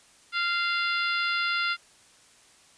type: harmonic tone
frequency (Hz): 694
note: F5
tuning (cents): -11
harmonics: 2 / 3 / 4 / 5 / 6 / 7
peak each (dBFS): -27 / -31 / -33 / -35 / -37 / -38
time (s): 0.32-1.77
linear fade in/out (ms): 50
effects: white hiss -57 dBFS RMS until 2.77 s + resampled to 22050 Hz